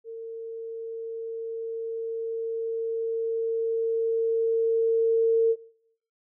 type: tone with level ramp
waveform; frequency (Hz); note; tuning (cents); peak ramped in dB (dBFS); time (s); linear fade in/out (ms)
sine; 454.3; A#4; -45; -34 to -17; 0.04-5.56; 50
effects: noise-tail reverb RT60 0.6 s tail -17 dB re dry